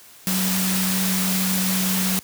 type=tone in noise; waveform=sine; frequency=187.7 Hz; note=F#3; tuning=25 cents sharp; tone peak=-22 dBFS; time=0.27-2.19 s; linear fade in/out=0 ms; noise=white; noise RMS=-24 dBFS; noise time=0.27-2.19 s; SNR=-1 dB; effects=white hiss -47 dBFS RMS until 2.23 s + high-pass 60 Hz 12 dB/octave